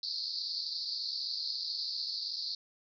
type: band-pass noise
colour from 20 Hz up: pink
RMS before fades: -37 dBFS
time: 0.03-2.55 s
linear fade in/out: 2 ms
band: 4200 to 4900 Hz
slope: 96 dB/octave
effects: none